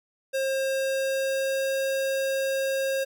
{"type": "tone with pitch glide", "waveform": "square", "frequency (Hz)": [535, 538.4], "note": ["C5", "C5"], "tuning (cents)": [38, 49], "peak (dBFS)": -25, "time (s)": [0.33, 3.05], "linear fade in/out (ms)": 20, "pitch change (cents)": 11, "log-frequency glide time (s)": [0.68, 1.76], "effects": []}